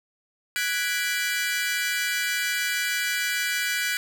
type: chord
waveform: sawtooth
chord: G# half-diminished seventh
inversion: third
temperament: equal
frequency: 1480 / 1661.2 / 1975.5 / 2349 Hz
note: F#6 / G#6 / B6 / D7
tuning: 0 / 0 / 0 / 0 cents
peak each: -25 / -27 / -27 / -27 dBFS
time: 0.56-3.97 s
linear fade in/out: 0 ms
effects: none